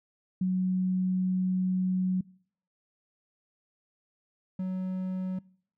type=tone pair in turn; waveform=sine / triangle; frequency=185 / 186.07 Hz; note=F#3 / F#3; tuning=0 / +10 cents; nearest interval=unison; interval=10 cents; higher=second; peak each=-24 / -27 dBFS; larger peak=first; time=0.41-2.21 / 4.59-5.39 s; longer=first; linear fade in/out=5 ms; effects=noise-tail reverb RT60 0.6 s tail -24 dB re dry